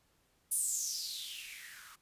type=noise with band-pass filter sweep; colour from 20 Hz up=violet; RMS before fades=-39 dBFS; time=0.51-1.96 s; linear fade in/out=10 ms; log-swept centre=10000 to 1200 Hz; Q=6; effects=pink hiss -72 dBFS RMS until 2.01 s + resampled to 32000 Hz